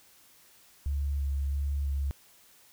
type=tone with vibrato; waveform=sine; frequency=70.1 Hz; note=C#2; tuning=20 cents sharp; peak=-27 dBFS; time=0.86-2.11 s; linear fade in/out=0 ms; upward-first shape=square; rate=1.5 Hz; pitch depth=14 cents each way; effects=white hiss -59 dBFS RMS until 2.72 s